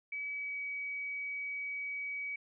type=tone with pitch glide; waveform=sine; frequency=2284 to 2270 Hz; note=D7 to C#7; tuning=-49 to +41 cents; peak=-36 dBFS; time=0.12-2.36 s; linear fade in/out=5 ms; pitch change=-10 cents; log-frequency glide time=0.33-0.59 s; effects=none